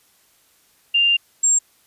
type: tone pair in turn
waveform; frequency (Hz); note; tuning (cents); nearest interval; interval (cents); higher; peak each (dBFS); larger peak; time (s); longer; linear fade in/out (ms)
sine; 2794 / 7459; F7 / A#8; 0 / 0; octave + perfect fourth; 1700; second; -13; neither; 0.94-1.17 / 1.43-1.59; first; 10
effects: white hiss -58 dBFS RMS until 1.86 s + resampled to 32000 Hz